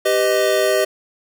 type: chord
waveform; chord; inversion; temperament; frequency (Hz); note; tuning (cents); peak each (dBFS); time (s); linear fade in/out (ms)
square; G augmented; none; equal with one note detuned; 392 / 503.7 / 622.3; G4 / B4 / D#5; 0 / +34 / 0; -20 / -22 / -18; 0.05-0.85; 10
effects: none